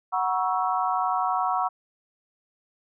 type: chord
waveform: sine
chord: F# dominant seventh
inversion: none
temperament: equal with one note detuned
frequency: 740 / 956.9 / 1108.7 / 1318.5 Hz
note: F#5 / A#5 / C#6 / E6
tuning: 0 / +45 / 0 / 0 cents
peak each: -26 / -28 / -28 / -30 dBFS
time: 0.12-1.69 s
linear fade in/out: 20 ms
effects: none